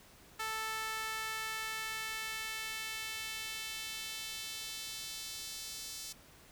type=tone with high-pass filter sweep; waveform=sawtooth; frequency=440 Hz; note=A4; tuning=in tune; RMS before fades=-41 dBFS; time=0.39-6.13 s; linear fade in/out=10 ms; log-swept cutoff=1200 to 5000 Hz; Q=1.3; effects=pink hiss -59 dBFS RMS until 6.51 s